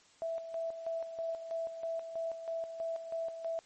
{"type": "tone with tremolo", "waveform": "sine", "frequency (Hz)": 659.3, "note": "E5", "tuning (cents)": 0, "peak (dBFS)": -33, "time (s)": [0.22, 3.59], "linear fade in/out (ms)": 0, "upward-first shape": "square", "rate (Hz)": 3.1, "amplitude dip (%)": 60, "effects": ["white hiss -63 dBFS RMS until 3.65 s", "MP3 32 kbps"]}